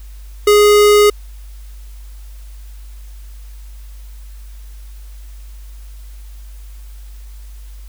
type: tone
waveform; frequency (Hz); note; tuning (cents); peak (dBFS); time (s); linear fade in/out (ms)
square; 415.3; G#4; 0; -7; 0.47-1.1; 5
effects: added 50 Hz sine -31 dBFS peak until 7.88 s + white hiss -49 dBFS RMS until 7.88 s